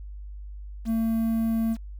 triangle tone with quantisation, 225.4 Hz, A3, 42 cents sharp, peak -20 dBFS, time 0.85-1.77 s, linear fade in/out 50 ms, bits 8, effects added 50 Hz sine -36 dBFS peak until 1.99 s

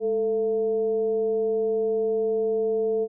sine tone with frequency modulation, 442.7 Hz, A4, 11 cents sharp, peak -21 dBFS, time 0-3.08 s, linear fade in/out 50 ms, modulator 235 Hz, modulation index 0.36, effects none

